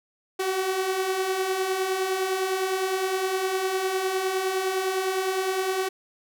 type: beating tone pair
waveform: sawtooth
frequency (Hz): 370 / 379.8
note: F#4 / F#4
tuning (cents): 0 / +45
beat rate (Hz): 9.8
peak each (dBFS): -28 / -21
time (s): 0.39-5.89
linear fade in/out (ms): 10
effects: none